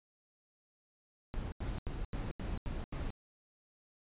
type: noise bursts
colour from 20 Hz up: brown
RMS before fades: -38 dBFS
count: 7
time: 1.34-3.104 s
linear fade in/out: 0 ms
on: 180 ms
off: 84 ms
effects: resampled to 8000 Hz